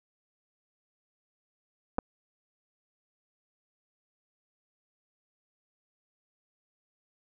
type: clicks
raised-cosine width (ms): 1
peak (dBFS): -15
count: 2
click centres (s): 1.984 / 1.988
effects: none